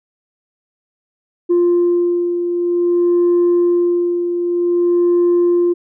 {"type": "beating tone pair", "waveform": "sine", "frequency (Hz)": [349.2, 349.73], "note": ["F4", "F4"], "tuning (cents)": [0, 2], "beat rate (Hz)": 0.53, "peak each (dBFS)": [-11, -19], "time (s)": [1.49, 5.74], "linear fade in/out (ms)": 20, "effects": ["tanh soft clip ceiling -8 dBFS"]}